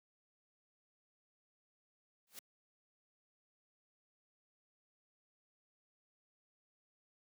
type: noise with exponential growth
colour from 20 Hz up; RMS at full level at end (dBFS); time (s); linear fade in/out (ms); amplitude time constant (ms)
white; -45; 2.27-2.39; 2; 26
effects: high-pass 150 Hz 12 dB/octave